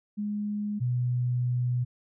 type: tone pair in turn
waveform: sine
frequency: 207.7 / 123.5 Hz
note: G#3 / B2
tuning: 0 / 0 cents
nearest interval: major sixth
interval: 900 cents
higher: first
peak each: -28 / -24 dBFS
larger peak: second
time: 0.17-0.8 / 0.8-1.85 s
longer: second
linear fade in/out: 20 ms
effects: none